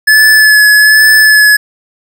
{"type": "tone with vibrato", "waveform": "square", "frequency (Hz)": 1719, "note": "A6", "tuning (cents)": -41, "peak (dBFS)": -3, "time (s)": [0.07, 1.57], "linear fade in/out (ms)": 10, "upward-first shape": "sine", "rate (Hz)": 1.2, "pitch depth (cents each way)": 21, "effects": ["7-bit"]}